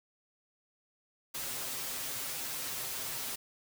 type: noise with comb filter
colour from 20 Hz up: white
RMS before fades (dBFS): -38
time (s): 1.34-3.36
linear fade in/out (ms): 10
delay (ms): 7.6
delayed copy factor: +0.7
effects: none